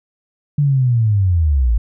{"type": "linear sweep", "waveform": "sine", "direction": "down", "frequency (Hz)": [148.2, 52.1], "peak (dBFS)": -11, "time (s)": [0.58, 1.78], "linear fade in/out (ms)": 5, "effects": []}